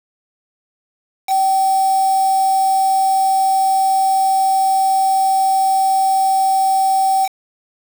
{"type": "tone with quantisation", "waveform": "sine", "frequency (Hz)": 769, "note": "G5", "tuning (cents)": -33, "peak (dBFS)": -12, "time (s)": [1.27, 7.29], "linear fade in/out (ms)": 50, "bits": 4, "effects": []}